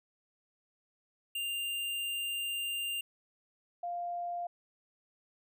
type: tone pair in turn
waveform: square / sine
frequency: 2794 / 698.5 Hz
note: F7 / F5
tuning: 0 / 0 cents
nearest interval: 2 octaves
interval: 2400 cents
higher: first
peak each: -34 / -34 dBFS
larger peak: neither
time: 1.35-3.01 / 3.83-4.47 s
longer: first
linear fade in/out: 5 ms
effects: none